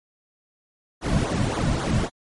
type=noise with flanger; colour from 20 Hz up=brown; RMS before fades=-23 dBFS; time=1.01-2.1 s; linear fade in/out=50 ms; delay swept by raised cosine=0.37 to 2.47 ms; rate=3.7 Hz; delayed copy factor=-1; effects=MP3 48 kbps